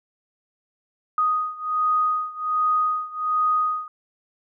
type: beating tone pair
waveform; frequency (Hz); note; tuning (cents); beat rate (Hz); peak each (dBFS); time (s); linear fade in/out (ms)
sine; 1244.5 / 1245.8; D#6 / D#6; 0 / +2; 1.3; -22 / -24; 1.18-3.88; 2
effects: none